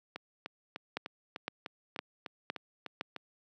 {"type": "two click trains", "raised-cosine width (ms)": 0.3, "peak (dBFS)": [-18, -23], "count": [5, 11], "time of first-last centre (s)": [[0.97, 3.011], [0.16, 3.163]], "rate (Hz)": [1.96, 3.33], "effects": ["high-pass 200 Hz 12 dB/octave"]}